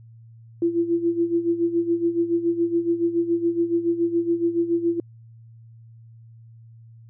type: tone with tremolo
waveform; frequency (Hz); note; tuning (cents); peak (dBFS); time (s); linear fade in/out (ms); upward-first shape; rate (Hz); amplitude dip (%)
sine; 339.3; F4; -50; -16; 0.62-5; 2; sine; 7.1; 75
effects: added 114 Hz sine -44 dBFS peak until 7.09 s